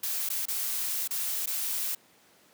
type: noise with dropouts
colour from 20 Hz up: blue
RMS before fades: -31 dBFS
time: 0.03-1.95 s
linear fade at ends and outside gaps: 5 ms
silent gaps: 0.29-0.3 / 0.456-0.482 / 1.077-1.107 / 1.46-1.472 s
effects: pink hiss -60 dBFS RMS until 2.53 s + high-pass 200 Hz 12 dB/octave

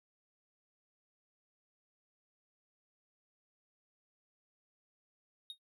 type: tone with exponential decay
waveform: triangle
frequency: 3729 Hz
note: A#7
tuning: in tune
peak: -37 dBFS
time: 5.5-5.58 s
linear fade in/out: 1 ms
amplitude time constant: 17 ms
effects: noise-tail reverb RT60 0.1 s tail -24 dB re dry

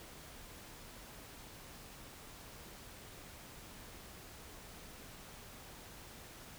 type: silence
effects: pink hiss -53 dBFS RMS until 6.58 s

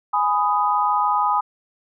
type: chord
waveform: sine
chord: G# minor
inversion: none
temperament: just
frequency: 830.6 / 996.7 / 1245.9 Hz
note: G#5 / B5 / D#6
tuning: 0 / +16 / +2 cents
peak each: -21 dBFS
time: 0.13-1.41 s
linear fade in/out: 10 ms
effects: none

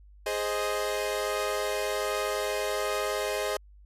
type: chord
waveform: sawtooth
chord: Ab major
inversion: none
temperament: equal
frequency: 415.3 / 523.3 / 622.3 Hz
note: Ab4 / C5 / Eb5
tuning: 0 / 0 / 0 cents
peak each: -28 / -29 / -28 dBFS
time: 0.26-3.57 s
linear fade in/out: 5 ms
effects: added 50 Hz sine -50 dBFS peak until 3.85 s + resampled to 32000 Hz

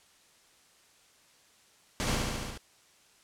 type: noise with echo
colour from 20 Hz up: pink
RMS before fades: -31 dBFS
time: 2-2.15 s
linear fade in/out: 0 ms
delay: 71 ms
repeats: 6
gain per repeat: -2 dB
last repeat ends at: 2.576 s
effects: white hiss -62 dBFS RMS until 3.23 s + low-pass 9000 Hz 12 dB/octave

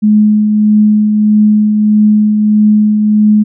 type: tone with tremolo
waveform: sine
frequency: 211.7 Hz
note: G#3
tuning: 33 cents sharp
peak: -3 dBFS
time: 0.02-3.44 s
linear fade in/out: 20 ms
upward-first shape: triangle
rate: 1.6 Hz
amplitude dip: 40%
effects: none

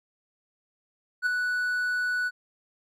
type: tone with ADSR envelope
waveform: triangle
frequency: 1480 Hz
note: F#6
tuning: in tune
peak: -18 dBFS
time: 1.22-2.31 s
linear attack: 45 ms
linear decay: 4 ms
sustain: -5 dB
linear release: 41 ms
effects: none

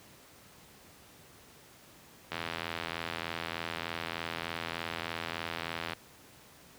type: click train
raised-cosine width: 0.3 ms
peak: -18 dBFS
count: 302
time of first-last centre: 2.32-5.933 s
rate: 83.3 Hz
effects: pink hiss -56 dBFS RMS until 6.78 s + high-pass 80 Hz 12 dB/octave

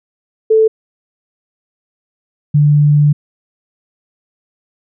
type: tone pair in turn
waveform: sine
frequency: 440 / 147.34 Hz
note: A4 / D3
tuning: 0 / +6 cents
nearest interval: octave + perfect fifth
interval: 1894 cents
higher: first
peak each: -6 dBFS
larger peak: neither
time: 0.5-0.68 / 2.54-3.13 s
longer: second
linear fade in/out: 10 ms
effects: none

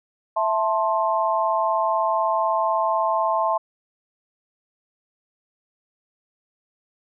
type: chord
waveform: sine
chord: A minor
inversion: second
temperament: just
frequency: 660 / 880 / 1056 Hz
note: E5 / A5 / C6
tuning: +2 / 0 / +16 cents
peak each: -23 dBFS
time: 0.36-3.58 s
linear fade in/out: 10 ms
effects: none

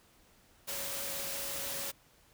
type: tone in noise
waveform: sine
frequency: 554.4 Hz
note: C#5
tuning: in tune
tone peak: -47 dBFS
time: 0.67-1.92 s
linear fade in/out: 20 ms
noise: white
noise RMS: -38 dBFS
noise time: 0.67-1.92 s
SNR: -12 dB
effects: pink hiss -64 dBFS RMS until 2.33 s

